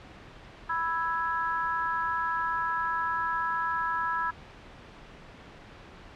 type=chord; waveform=sine; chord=E major; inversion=second; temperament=equal; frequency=987.8 / 1318.5 / 1661.2 Hz; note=B5 / E6 / G#6; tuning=0 / 0 / 0 cents; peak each=-30 / -31 / -32 dBFS; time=0.69-4.31 s; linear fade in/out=10 ms; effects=pink hiss -48 dBFS RMS until 6.15 s + low-pass 3000 Hz 12 dB/octave